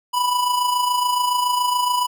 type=tone with amplitude modulation; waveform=square; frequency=987.8 Hz; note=B5; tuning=in tune; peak=-16 dBFS; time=0.13-2.07 s; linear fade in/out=20 ms; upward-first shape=sine; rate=27.1 Hz; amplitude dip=50%; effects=none